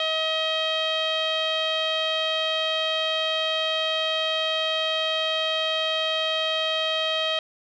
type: tone with low-pass filter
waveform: sawtooth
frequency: 635 Hz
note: D#5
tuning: 35 cents sharp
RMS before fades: -25 dBFS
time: 0-7.39 s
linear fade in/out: 2 ms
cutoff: 3400 Hz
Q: 9.9
effects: none